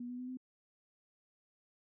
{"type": "tone with pitch steps", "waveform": "sine", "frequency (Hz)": [242.9, 247.1, 251.5, 255.9], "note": ["B3", "B3", "B3", "C4"], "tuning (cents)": [-29, 1, 32, -38], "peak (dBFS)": -40, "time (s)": [0, 0.372], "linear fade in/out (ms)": 5, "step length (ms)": 93, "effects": []}